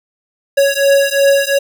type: beating tone pair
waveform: square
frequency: 554.4 / 557.2 Hz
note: C#5 / C#5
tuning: 0 / +9 cents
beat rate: 2.8 Hz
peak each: -13 dBFS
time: 0.57-1.59 s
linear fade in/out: 10 ms
effects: none